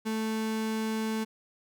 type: tone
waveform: 35% pulse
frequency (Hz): 220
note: A3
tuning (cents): 0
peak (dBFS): -27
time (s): 0.05-1.25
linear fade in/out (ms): 20
effects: none